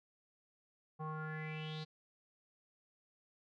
square tone with low-pass filter sweep, 155.56 Hz, D#3, in tune, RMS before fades -43 dBFS, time 0.99-1.85 s, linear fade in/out 20 ms, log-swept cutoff 930 to 4300 Hz, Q 6.6, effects none

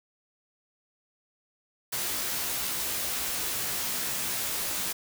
white noise with comb filter, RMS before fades -31 dBFS, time 1.92-4.93 s, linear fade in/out 10 ms, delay 16 ms, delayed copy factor +0.65, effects none

